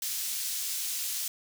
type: high-pass noise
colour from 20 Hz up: pink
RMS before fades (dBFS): -33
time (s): 0.02-1.28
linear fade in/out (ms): 2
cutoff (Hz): 4900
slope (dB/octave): 12
effects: none